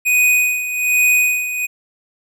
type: tone with tremolo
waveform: square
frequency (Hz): 2489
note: D#7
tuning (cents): 0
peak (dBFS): -11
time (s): 0.05-1.67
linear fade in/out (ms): 20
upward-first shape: sine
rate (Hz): 1.2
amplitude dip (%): 70
effects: none